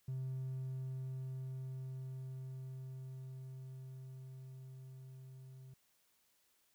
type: tone with level ramp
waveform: triangle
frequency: 130.81 Hz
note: C3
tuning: in tune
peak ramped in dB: -35 to -50 dBFS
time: 0.08-5.74 s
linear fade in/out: 5 ms
effects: tanh soft clip ceiling -33 dBFS + white hiss -75 dBFS RMS until 6.74 s